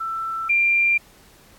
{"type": "tone pair in turn", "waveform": "sine", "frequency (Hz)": [1332, 2380], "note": ["E6", "D7"], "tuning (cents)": [18, 22], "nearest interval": "minor seventh", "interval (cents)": 1004, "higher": "second", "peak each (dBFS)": [-24, -15], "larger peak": "second", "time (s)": [[0, 0.49], [0.49, 0.98]], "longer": "neither", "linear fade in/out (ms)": 10, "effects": ["pink hiss -52 dBFS RMS until 1.58 s", "AAC 64 kbps"]}